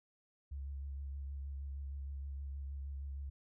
sine tone with vibrato, 69.3 Hz, C#2, in tune, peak -40 dBFS, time 0.51-3.3 s, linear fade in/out 10 ms, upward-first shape sine, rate 6.4 Hz, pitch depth 28 cents each way, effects none

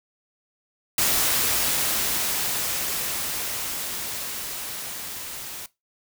white noise with level ramp, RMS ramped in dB -21 to -36 dBFS, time 0.98-5.66 s, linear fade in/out 2 ms, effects noise-tail reverb RT60 0.2 s tail -19 dB re dry

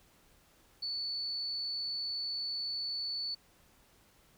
sine tone, 4464 Hz, C#8, 11 cents sharp, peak -34 dBFS, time 0.82-3.35 s, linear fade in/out 10 ms, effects pink hiss -65 dBFS RMS until 4.37 s

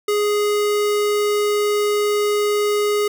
square tone, 415.3 Hz, G#4, in tune, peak -17 dBFS, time 0.08-3.08 s, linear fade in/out 5 ms, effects none

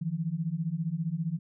sine beating tone pair, 155.56 / 170.56 Hz, D#3 / F3, 0 / -41 cents, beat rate 15 Hz, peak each -32 / -31 dBFS, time 0.01-1.39 s, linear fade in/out 10 ms, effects none

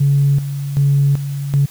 sine tone with tremolo, 140.5 Hz, C#3, 24 cents sharp, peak -9 dBFS, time 0-1.66 s, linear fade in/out 10 ms, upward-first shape square, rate 1.3 Hz, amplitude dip 70%, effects tanh soft clip ceiling -5 dBFS + white hiss -41 dBFS RMS until 1.7 s

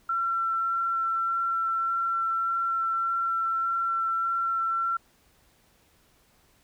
sine tone with vibrato, 1352 Hz, E6, 43 cents sharp, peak -24 dBFS, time 0.09-4.97 s, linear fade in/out 5 ms, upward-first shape sine, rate 1.7 Hz, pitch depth 9 cents each way, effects pink hiss -63 dBFS RMS until 6.63 s

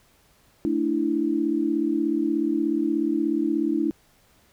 sine chord, A suspended fourth, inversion none, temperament just, 220 / 293.3 / 330 Hz, A3 / D4 / E4, 0 / -2 / +2 cents, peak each -29 / -24 / -24 dBFS, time 0.65-3.91 s, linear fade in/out 0 ms, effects pink hiss -60 dBFS RMS until 4.52 s

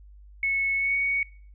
sine tone with pitch glide, 2200 to 2232 Hz, C#7 to C#7, -14 to +11 cents, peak -22 dBFS, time 0.43-1.23 s, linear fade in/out 2 ms, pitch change +25 cents, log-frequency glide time 0.76-0.96 s, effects noise-tail reverb RT60 0.5 s tail -22 dB re dry + added 50 Hz sine -46 dBFS peak until 1.54 s

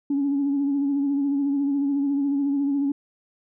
sine tone with vibrato, 280.7 Hz, C#4, 22 cents sharp, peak -19 dBFS, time 0.1-2.92 s, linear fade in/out 5 ms, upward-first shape sine, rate 14 Hz, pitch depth 39 cents each way, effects tanh soft clip ceiling -16 dBFS

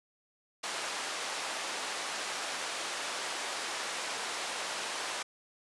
pink band-pass noise, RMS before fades -37 dBFS, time 0.63-5.23 s, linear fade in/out 10 ms, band 650 to 8400 Hz, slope 12 dB/octave, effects resampled to 24000 Hz

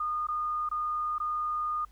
sine tone with dropouts, 1223 Hz, D#6, 30 cents flat, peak -28 dBFS, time 0-1.85 s, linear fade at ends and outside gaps 5 ms, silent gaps 0.27-0.285 / 0.69-0.713 / 1.183-1.2 s, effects added 50 Hz sine -54 dBFS peak until 1.91 s + pink hiss -66 dBFS RMS until 1.91 s

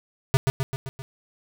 square tone with echo, 134 Hz, C3, 42 cents sharp, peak -15 dBFS, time 0.34-0.37 s, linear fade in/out 0 ms, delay 130 ms, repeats 5, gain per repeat -4 dB, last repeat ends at 1.02 s, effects none

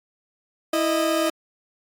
30% pulse tone pair together, 327.5 / 618.2 Hz, E4 / D#5, -11 / -11 cents, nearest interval major seventh, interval 1100 cents, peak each -20 dBFS, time 0.73-1.3 s, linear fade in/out 5 ms, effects AAC 64 kbps

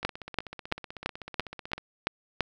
two click trains, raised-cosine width 0.3 ms, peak -9 / -23 dBFS, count 8 / 29, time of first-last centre 0.05-2.407 / 0.03-1.78 s, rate 2.97 / 16 Hz, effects none

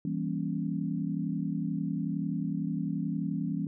sine chord, E diminished seventh, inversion none, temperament equal with one note detuned, 164.81 / 196 / 238 / 277.2 Hz, E3 / G3 / Bb3 / Db4, 0 / 0 / +36 / 0 cents, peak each -33 / -34 / -37 / -35 dBFS, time 0.05-3.67 s, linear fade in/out 2 ms, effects none

